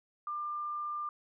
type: tone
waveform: sine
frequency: 1195 Hz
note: D6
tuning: 30 cents sharp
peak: -34 dBFS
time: 0.27-1.09 s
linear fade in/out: 2 ms
effects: none